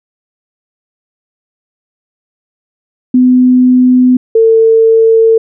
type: tone pair in turn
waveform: sine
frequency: 252.2 / 449.4 Hz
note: B3 / A4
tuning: +36 / +37 cents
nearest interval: minor seventh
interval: 1001 cents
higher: second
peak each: -3 dBFS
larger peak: neither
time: 3.14-4.17 / 4.35-5.38 s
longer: neither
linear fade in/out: 5 ms
effects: none